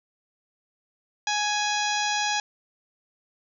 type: harmonic tone with a mistuned harmonic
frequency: 834 Hz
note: G#5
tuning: 7 cents sharp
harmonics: 1 / 2 / 3 / 4 / 5 / 6 / 7 / 8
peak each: -27 / -30 / -32 / -33 / -34 / -35 / -35 / -36 dBFS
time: 1.27-2.4 s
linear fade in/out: 2 ms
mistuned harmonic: 5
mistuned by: -57 cents
effects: none